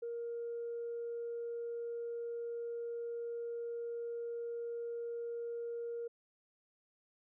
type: tone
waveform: sine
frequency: 469.3 Hz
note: A#4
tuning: 12 cents sharp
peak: -37 dBFS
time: 0.02-6.08 s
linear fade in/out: 10 ms
effects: tanh soft clip ceiling -34 dBFS